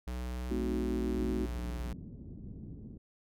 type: tone with pitch glide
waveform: square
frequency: 61.8 to 59.9 Hz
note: B1 to A#1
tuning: +2 to +48 cents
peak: -36 dBFS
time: 0.07-1.93 s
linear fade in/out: 5 ms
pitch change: -54 cents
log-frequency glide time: 0.48-1.57 s
type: chord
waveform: sine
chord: A diminished seventh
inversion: none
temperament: equal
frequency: 220 / 261.6 / 311.1 / 370 Hz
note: A3 / C4 / Eb4 / Gb4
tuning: 0 / 0 / 0 / 0 cents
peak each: -36 / -38 / -38 / -36 dBFS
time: 0.5-1.46 s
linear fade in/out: 10 ms
type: low-pass noise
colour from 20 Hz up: white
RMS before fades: -46 dBFS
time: 1.14-2.98 s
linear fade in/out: 10 ms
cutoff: 260 Hz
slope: 24 dB/octave
effects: none